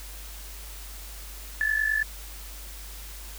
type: tone with amplitude modulation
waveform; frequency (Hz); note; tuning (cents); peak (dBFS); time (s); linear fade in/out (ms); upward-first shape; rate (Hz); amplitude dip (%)
sine; 1738; A6; -22; -19; 1.61-2.03; 0; sine; 49.5; 75
effects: added 50 Hz sine -40 dBFS peak until 3.38 s + white hiss -44 dBFS RMS until 3.38 s